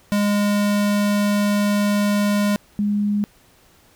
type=tone pair in turn; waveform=square / sine; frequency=205.2 / 206 Hz; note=G#3 / G#3; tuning=-21 / -14 cents; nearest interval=unison; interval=7 cents; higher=second; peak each=-17 dBFS; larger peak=neither; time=0.12-2.56 / 2.79-3.24 s; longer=first; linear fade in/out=0 ms; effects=pink hiss -54 dBFS RMS until 3.95 s